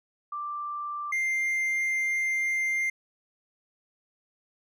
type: tone pair in turn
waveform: sine / triangle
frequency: 1178 / 2099 Hz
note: D6 / C7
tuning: +5 / +5 cents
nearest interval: minor seventh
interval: 1000 cents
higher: second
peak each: -31 / -23 dBFS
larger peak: second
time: 0.32-1.12 / 1.12-2.9 s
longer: second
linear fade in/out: 5 ms
effects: none